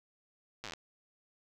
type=slowing click train; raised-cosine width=0.2 ms; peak=-24 dBFS; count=10; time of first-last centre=0.64-0.736 s; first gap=8 ms; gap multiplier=1.07; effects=none